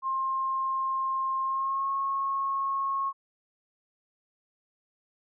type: tone with pitch glide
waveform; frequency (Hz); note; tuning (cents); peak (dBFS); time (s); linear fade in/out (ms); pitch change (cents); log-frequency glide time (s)
sine; 1062 to 1091.2; C6 to C#6; +25 to -28; -26; 0.02-3.13; 50; +47; 1.43-1.9
effects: none